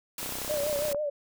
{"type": "noise", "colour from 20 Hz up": "white", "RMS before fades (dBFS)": -36, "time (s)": [0.18, 0.93], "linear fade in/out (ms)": 2}
{"type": "click train", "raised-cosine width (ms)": 1, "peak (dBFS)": -24, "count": 24, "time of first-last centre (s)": [0.23, 0.947], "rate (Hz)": 32.1}
{"type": "tone with vibrato", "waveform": "sine", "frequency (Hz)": 587.3, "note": "D5", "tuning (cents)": 0, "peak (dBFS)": -27, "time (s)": [0.49, 1.1], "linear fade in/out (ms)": 10, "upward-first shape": "triangle", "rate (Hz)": 6.2, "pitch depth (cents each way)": 80}
{"effects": []}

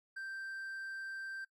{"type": "tone", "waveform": "triangle", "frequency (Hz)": 1568, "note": "G6", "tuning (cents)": 0, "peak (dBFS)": -39, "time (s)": [0.16, 1.45], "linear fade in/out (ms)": 10, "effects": ["noise-tail reverb RT60 0.1 s tail -20 dB re dry"]}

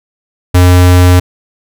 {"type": "tone", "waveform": "square", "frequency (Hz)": 90, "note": "F#2", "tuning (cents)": -47, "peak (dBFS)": -3, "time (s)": [0.54, 1.2], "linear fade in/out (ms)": 10, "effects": []}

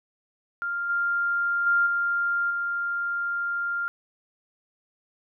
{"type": "tone with level steps", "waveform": "sine", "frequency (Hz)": 1396.9, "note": "F6", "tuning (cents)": 0, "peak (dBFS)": [-26, -22, -18, -22, -25], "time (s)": [0.62, 3.88], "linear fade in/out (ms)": 0, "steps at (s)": [0.89, 1.66, 1.86, 2.5], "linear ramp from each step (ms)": 10, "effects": []}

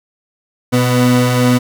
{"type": "tone pair together", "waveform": "30% pulse", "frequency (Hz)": [123.47, 249.2], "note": ["B2", "B3"], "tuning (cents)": [0, 16], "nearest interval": "octave", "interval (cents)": 1216, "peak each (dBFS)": -10, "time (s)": [0.72, 1.59], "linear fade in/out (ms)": 20, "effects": []}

